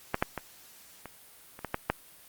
clicks, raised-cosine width 0.5 ms, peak -11 / -9 / -18 / -25 / -29 / -18 / -13 / -9 dBFS, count 8, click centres 0.144 / 0.225 / 0.377 / 1.057 / 1.591 / 1.647 / 1.744 / 1.9 s, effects white hiss -54 dBFS RMS until 2.28 s + Opus 48 kbps

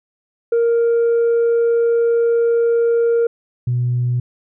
sine tone pair in turn, 466.2 / 122.8 Hz, A#4 / B2, 0 / -9 cents, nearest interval octave + major seventh, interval 2309 cents, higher first, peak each -10 / -14 dBFS, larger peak first, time 0.52-3.27 / 3.67-4.2 s, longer first, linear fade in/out 5 ms, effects tanh soft clip ceiling -11 dBFS

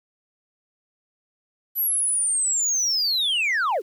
sine linear sweep, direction down, 11970 to 323.8 Hz, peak -17 dBFS, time 1.75-3.82 s, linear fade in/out 50 ms, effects tanh soft clip ceiling -19 dBFS + 9-bit

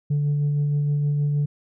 sine tone with tremolo, 145.8 Hz, D3, 12 cents flat, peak -16 dBFS, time 0.1-1.46 s, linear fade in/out 10 ms, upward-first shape sine, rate 6.4 Hz, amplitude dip 25%, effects tanh soft clip ceiling -17 dBFS

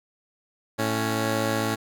10% pulse tone pair together, 110.61 / 277.2 Hz, A2 / C#4, +10 / 0 cents, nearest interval octave + major third, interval 1590 cents, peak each -17 / -19 dBFS, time 0.78-1.76 s, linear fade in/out 20 ms, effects none

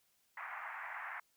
white band-pass noise, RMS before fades -45 dBFS, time 0.37-1.2 s, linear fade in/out 5 ms, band 740 to 2100 Hz, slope 48 dB/octave, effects white hiss -75 dBFS RMS until 1.36 s

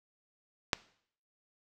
click, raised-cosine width 0.2 ms, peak -8 dBFS, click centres 0.732 s, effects noise-tail reverb RT60 0.6 s tail -20 dB re dry

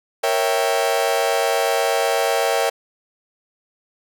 40% pulse chord, A# diminished seventh, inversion none, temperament equal, 466.2 / 554.4 / 659.3 / 784 Hz, A#4 / C#5 / E5 / G5, 0 / 0 / 0 / 0 cents, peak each -22 dBFS, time 0.23-2.7 s, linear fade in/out 10 ms, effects none

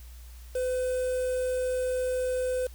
triangle tone with quantisation, 507 Hz, B4, 45 cents sharp, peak -24 dBFS, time 0.55-2.67 s, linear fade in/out 5 ms, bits 7, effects added 60 Hz sine -43 dBFS peak until 2.74 s + white hiss -56 dBFS RMS until 2.74 s

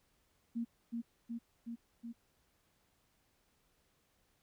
sine tone with echo, 233.1 Hz, A#3, in tune, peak -34 dBFS, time 0.55-0.65 s, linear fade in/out 20 ms, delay 370 ms, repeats 4, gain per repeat -2 dB, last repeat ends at 2.13 s, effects pink hiss -75 dBFS RMS until 4.42 s

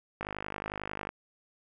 click train, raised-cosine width 0.5 ms, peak -20 dBFS, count 46, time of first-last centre 0.21-1.091 s, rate 51.1 Hz, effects none

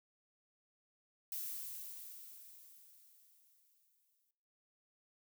violet noise with exponential decay, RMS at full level -41 dBFS, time 1.32-4.31 s, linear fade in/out 2 ms, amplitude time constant 650 ms, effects noise-tail reverb RT60 0.9 s tail -18 dB re dry

